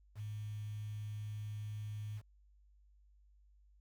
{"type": "tone with quantisation", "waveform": "sine", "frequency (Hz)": 105.8, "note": "G#2", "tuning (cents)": 33, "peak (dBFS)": -40, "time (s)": [0.15, 2.22], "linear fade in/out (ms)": 50, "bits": 10, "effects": ["added 50 Hz sine -63 dBFS peak until 3.8 s"]}